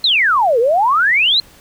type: exponential two-way sweep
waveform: sine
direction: down then up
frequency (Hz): 4228 to 443.6 to 4228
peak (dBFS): -10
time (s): 0.04-1.4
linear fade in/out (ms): 2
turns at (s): 0.59
effects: pink hiss -45 dBFS RMS until 1.6 s